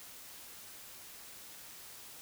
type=silence; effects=white hiss -51 dBFS RMS until 2.21 s